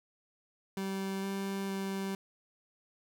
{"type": "tone with pitch steps", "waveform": "30% pulse", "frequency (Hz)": [193.5, 195.7, 194.2], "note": ["G3", "G3", "G3"], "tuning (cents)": [-22, -3, -16], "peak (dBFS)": -31, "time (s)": [0.77, 2.15], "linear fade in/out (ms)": 2, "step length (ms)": 460, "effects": []}